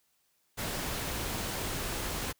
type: noise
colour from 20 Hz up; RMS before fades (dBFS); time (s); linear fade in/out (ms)
pink; -35; 0.57-2.33; 20
effects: white hiss -73 dBFS RMS until 2.39 s

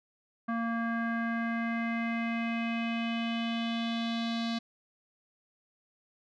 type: tone with low-pass filter sweep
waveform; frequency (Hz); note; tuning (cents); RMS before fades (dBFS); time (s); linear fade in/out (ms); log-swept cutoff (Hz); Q
square; 230.7; A#3; -18; -32; 0.48-4.59; 10; 1400 to 4200; 3.9
effects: none

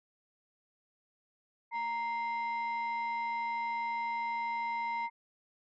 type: tone pair together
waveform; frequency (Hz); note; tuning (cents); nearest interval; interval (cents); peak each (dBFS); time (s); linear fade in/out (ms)
sine; 932.3 / 2093; A#5 / C7; 0 / 0; octave + major second; 1400; -31 / -37; 1.71-5.1; 50
effects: tanh soft clip ceiling -29 dBFS

